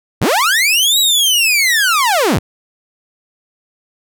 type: linear two-way sweep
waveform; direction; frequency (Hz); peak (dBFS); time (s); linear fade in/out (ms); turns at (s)
sawtooth; up then down; 52.3 to 3921 to 52.3; -7; 0.21-2.39; 10; 0.99
effects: none